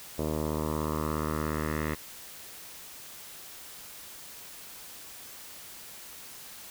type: tone with low-pass filter sweep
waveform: 10% pulse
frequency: 77 Hz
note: D#2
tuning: 17 cents flat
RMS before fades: -31 dBFS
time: 0.18-1.95 s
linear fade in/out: 10 ms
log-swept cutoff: 710 to 2000 Hz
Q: 2.4
effects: white hiss -46 dBFS RMS until 6.7 s